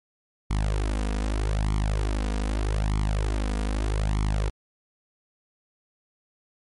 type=tone with flanger; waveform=sawtooth; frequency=51.91 Hz; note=G#1; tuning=in tune; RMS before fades=-25 dBFS; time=0.5-4.5 s; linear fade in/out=10 ms; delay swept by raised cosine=0.91 to 4.21 ms; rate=0.81 Hz; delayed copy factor=+1; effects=MP3 48 kbps